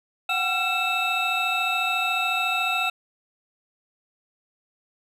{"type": "tone cluster", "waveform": "triangle", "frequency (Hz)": [734, 768, 1358, 2639, 3775], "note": ["F#5", "G5", "F6", "E7", "A#7"], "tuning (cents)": [-14, -36, -49, 1, 21], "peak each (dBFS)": [-28, -31, -27, -23, -29], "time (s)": [0.29, 2.9], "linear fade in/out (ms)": 5, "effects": []}